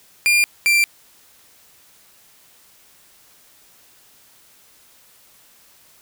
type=tone pair in turn; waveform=40% pulse; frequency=2400 / 2359 Hz; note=D7 / D7; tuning=+37 / +7 cents; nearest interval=unison; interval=30 cents; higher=first; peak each=-12 dBFS; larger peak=neither; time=0.26-0.44 / 0.66-0.84 s; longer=neither; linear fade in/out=0 ms; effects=white hiss -52 dBFS RMS until 6.01 s